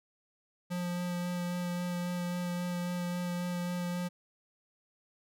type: tone with vibrato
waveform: square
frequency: 176.8 Hz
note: F3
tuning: 22 cents sharp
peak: -33 dBFS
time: 0.7-4.09 s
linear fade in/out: 20 ms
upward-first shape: sine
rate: 3.7 Hz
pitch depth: 11 cents each way
effects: none